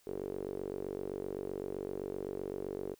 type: tone with band-pass filter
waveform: sawtooth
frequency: 47.78 Hz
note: G1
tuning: 44 cents flat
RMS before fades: -40 dBFS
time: 0.06-2.95 s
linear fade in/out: 20 ms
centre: 410 Hz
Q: 5.4
effects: white hiss -68 dBFS RMS until 2.99 s